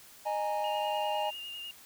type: chord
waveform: triangle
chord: D# suspended fourth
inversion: none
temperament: equal with one note detuned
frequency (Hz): 615.1 / 830.6 / 932.3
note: D#5 / G#5 / A#5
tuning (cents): -20 / 0 / 0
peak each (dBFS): -32 / -30 / -36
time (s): 0.25-1.31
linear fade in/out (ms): 20
type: tone with vibrato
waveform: sine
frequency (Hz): 2826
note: F7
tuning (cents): +20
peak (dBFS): -39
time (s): 0.64-1.71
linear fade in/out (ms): 2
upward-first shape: triangle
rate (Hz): 10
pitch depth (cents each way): 31
effects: white hiss -54 dBFS RMS until 1.85 s